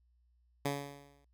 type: tone with exponential decay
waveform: 10% pulse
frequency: 141.7 Hz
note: C#3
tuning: 38 cents sharp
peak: -22 dBFS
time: 0.65-1.25 s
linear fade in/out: 5 ms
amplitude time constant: 130 ms
effects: added 60 Hz sine -67 dBFS peak until 1.33 s